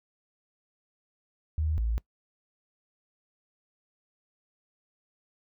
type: tone pair in turn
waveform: sine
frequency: 77.78 / 56.32 Hz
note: D#2 / A1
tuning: 0 / +41 cents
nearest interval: tritone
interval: 559 cents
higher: first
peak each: -25 dBFS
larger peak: neither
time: 1.58-1.78 / 1.78-1.98 s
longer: neither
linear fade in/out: 0 ms
effects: noise-tail reverb RT60 0.1 s tail -22 dB re dry